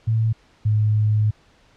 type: tone pair in turn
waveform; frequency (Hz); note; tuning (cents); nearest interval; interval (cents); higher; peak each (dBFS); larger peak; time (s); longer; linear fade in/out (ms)
sine; 111.8 / 106.77; A2 / G#2; +28 / +48; minor second; 80; first; -16 / -15; second; 0.07-0.33 / 0.65-1.31; second; 10
effects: pink hiss -56 dBFS RMS until 1.76 s + low-pass 5000 Hz 12 dB/octave